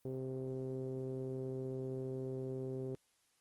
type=tone with low-pass filter; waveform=sawtooth; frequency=130.81 Hz; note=C3; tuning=in tune; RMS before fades=-41 dBFS; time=0.05-2.95 s; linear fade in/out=0 ms; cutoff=430 Hz; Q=4.6; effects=white hiss -75 dBFS RMS until 3.4 s + Opus 24 kbps